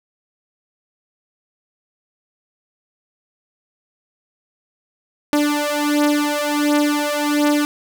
sawtooth beating tone pair, 293.7 / 295.1 Hz, D4 / D4, 0 / +8 cents, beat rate 1.4 Hz, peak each -15 dBFS, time 5.33-7.65 s, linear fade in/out 0 ms, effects none

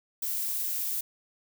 violet noise, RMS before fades -31 dBFS, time 0.22-1.01 s, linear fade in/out 5 ms, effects none

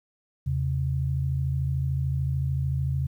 sine tone pair together, 81.1 / 134.59 Hz, E2 / C3, -28 / +49 cents, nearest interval major sixth, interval 877 cents, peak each -28 / -25 dBFS, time 0.46-3.07 s, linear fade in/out 10 ms, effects 10-bit

